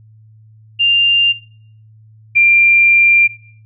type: tone pair in turn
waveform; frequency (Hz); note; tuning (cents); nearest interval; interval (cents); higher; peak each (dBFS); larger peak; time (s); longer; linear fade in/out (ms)
sine; 2794 / 2380; F7 / D7; 0 / +22; minor third; 278; first; -9 / -6; second; 0.79-1.33 / 2.35-3.28; second; 20
effects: noise-tail reverb RT60 0.6 s tail -19 dB re dry + added 109 Hz sine -41 dBFS peak until 3.65 s